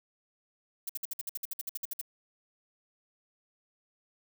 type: noise bursts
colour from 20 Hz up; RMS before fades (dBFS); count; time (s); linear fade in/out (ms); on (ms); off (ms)
violet; -35; 15; 0.87-2.014; 5; 24; 56
effects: none